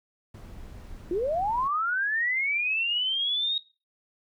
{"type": "noise", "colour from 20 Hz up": "brown", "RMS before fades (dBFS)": -43, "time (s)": [0.34, 1.68], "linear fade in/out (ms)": 5}
{"type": "linear sweep", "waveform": "sine", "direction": "up", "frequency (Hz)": [329.6, 3773], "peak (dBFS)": -24, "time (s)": [1.11, 3.58], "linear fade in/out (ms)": 2}
{"effects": ["noise-tail reverb RT60 0.3 s tail -18 dB re dry"]}